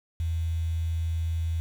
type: tone with quantisation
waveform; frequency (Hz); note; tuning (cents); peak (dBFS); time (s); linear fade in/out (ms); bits
sine; 82.41; E2; 0; -25; 0.2-1.6; 0; 8
effects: none